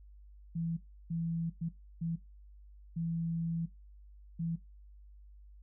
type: tone bursts at uneven times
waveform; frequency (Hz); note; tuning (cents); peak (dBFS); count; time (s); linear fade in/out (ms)
sine; 166.4; E3; +17; -32; 6; 0.55-0.77 / 1.1-1.5 / 1.61-1.69 / 2.01-2.16 / 2.96-3.66 / 4.39-4.56; 10
effects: noise-tail reverb RT60 0.2 s tail -17 dB re dry + added 50 Hz sine -52 dBFS peak until 5.62 s